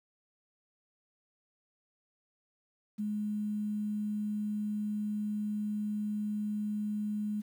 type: tone with quantisation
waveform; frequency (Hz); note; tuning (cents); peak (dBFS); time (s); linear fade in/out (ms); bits
sine; 210; G#3; +19; -31; 2.98-7.42; 20; 10
effects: none